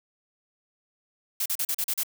blue noise bursts, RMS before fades -27 dBFS, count 7, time 1.4-2.034 s, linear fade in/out 5 ms, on 58 ms, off 38 ms, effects none

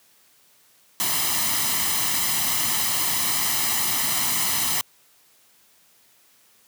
white noise with comb filter, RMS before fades -23 dBFS, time 1-4.81 s, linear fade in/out 0 ms, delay 0.99 ms, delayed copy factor +0.65, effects white hiss -58 dBFS RMS until 6.67 s + high-pass 100 Hz 12 dB/octave

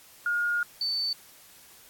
sine tone pair in turn, 1426 / 4527 Hz, F6 / C#8, +36 / +36 cents, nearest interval octave + minor sixth, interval 2000 cents, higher second, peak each -24 / -26 dBFS, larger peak first, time 0.26-0.63 / 0.81-1.13 s, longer first, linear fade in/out 2 ms, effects white hiss -53 dBFS RMS until 1.89 s + AAC 64 kbps

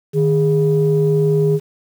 sine tone pair together, 154.1 / 411.4 Hz, D#3 / G#4, -16 / -16 cents, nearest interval octave + perfect fourth, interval 1700 cents, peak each -14 dBFS, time 0.13-1.6 s, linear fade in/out 50 ms, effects tanh soft clip ceiling -5 dBFS + 7-bit

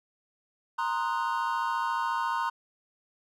triangle chord, C half-diminished seventh, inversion third, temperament equal, 932.3 / 1046.5 / 1244.5 / 1480 Hz, Bb5 / C6 / Eb6 / Gb6, 0 / 0 / 0 / 0 cents, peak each -28 / -30 / -34 / -34 dBFS, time 0.78-2.5 s, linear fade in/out 10 ms, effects none

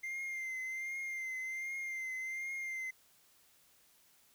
triangle tone with vibrato, 2093 Hz, C7, in tune, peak -36 dBFS, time 0.03-2.91 s, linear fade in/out 10 ms, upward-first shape triangle, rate 1.3 Hz, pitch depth 42 cents each way, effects white hiss -67 dBFS RMS until 4.34 s

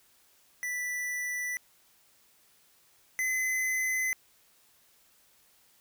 square tone pair in turn, 1975.5 / 2033 Hz, B6 / B6, 0 / +50 cents, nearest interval unison, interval 50 cents, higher second, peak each -32 / -28 dBFS, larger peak second, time 0.63-1.57 / 3.19-4.13 s, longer neither, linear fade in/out 0 ms, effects white hiss -64 dBFS RMS until 5.8 s

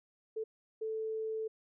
sine tone bursts at uneven times, 440 Hz, A4, in tune, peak -34 dBFS, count 2, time 0.36-0.44 / 0.81-1.48 s, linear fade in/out 10 ms, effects none

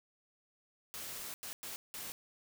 white noise bursts at uneven times, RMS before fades -44 dBFS, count 4, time 0.94-1.34 / 1.43-1.53 / 1.63-1.76 / 1.94-2.12 s, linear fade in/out 0 ms, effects none

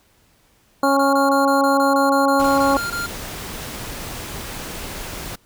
square tone bursts, 1396.9 Hz, F6, in tune, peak -24 dBFS, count 14, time 0.83-3.063 s, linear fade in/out 5 ms, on 140 ms, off 21 ms
harmonic tone, 275.6 Hz, C#4, 10 cents flat, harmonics 1 / 2 / 3 / 4, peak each -19 / -19 / -20 / -20 dBFS, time 0.83-2.77 s, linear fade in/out 2 ms
pink noise, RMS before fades -31 dBFS, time 2.39-5.36 s, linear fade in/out 10 ms
effects pink hiss -58 dBFS RMS until 5.45 s

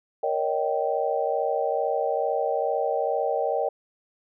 sine chord, Eb dominant seventh, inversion second, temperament just, 466.7 / 560 / 622.3 / 777.8 Hz, Bb4 / Db5 / Eb5 / G5, +2 / +18 / 0 / -14 cents, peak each -28 dBFS, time 0.23-3.69 s, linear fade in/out 5 ms, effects none

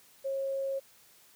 sine tone, 543 Hz, C#5, 36 cents flat, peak -30 dBFS, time 0.24-0.8 s, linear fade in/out 20 ms, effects white hiss -60 dBFS RMS until 1.35 s + high-pass 60 Hz 12 dB/octave

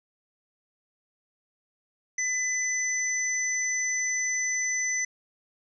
sine tone pair together, 2009 / 6020 Hz, B6 / F#8, +29 / +29 cents, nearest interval octave + perfect fifth, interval 1900 cents, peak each -28 dBFS, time 2.18-5.05 s, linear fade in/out 5 ms, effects none

